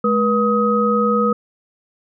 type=tone cluster; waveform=sine; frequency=212.7 / 482.8 / 1262 Hz; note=G#3 / B4 / D#6; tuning=+42 / -39 / +24 cents; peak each=-18 dBFS; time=0.04-1.33 s; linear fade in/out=5 ms; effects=none